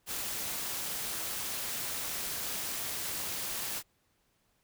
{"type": "noise with amplitude modulation", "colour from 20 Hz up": "white", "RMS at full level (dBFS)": -34, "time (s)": [0.06, 3.83], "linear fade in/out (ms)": 50, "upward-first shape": "sine", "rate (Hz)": 241, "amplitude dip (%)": 50, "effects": ["pink hiss -73 dBFS RMS until 4.63 s"]}